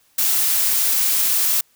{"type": "noise", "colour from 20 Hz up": "blue", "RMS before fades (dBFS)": -18, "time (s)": [0.18, 1.61], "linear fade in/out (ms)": 5, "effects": ["white hiss -59 dBFS RMS until 1.75 s"]}